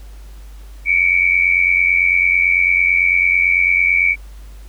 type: tone pair together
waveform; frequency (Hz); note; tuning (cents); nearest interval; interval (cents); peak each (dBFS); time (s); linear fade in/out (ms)
sine; 2238 / 2327; C#7 / D7; +16 / -17; minor second; 67; -14; 0.85-4.16; 50
effects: added 50 Hz sine -33 dBFS peak until 4.68 s + pink hiss -49 dBFS RMS until 4.68 s